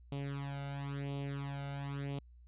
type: tone with flanger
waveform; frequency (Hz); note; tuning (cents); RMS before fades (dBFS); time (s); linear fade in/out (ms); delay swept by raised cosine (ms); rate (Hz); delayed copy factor
sawtooth; 140.2; C#3; +20; -40; 0.12-2.19; 2; 0.3 to 1.4; 0.97; +0.8
effects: added 60 Hz sine -55 dBFS peak until 2.47 s + resampled to 8000 Hz